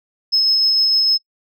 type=tone with tremolo; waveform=sine; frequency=5180 Hz; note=E8; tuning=31 cents flat; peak=-10 dBFS; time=0.32-1.18 s; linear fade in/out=20 ms; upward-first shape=triangle; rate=6.6 Hz; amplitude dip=25%; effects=noise-tail reverb RT60 0.1 s tail -26 dB re dry + tanh soft clip ceiling -7 dBFS